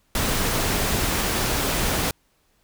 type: noise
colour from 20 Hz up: pink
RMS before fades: -23 dBFS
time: 0.15-2.11 s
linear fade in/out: 2 ms
effects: pink hiss -65 dBFS RMS until 2.63 s